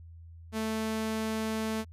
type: tone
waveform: sawtooth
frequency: 220 Hz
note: A3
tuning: in tune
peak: -26 dBFS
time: 0.52-1.85 s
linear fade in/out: 50 ms
effects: added 83 Hz sine -46 dBFS peak until 1.92 s + resampled to 32000 Hz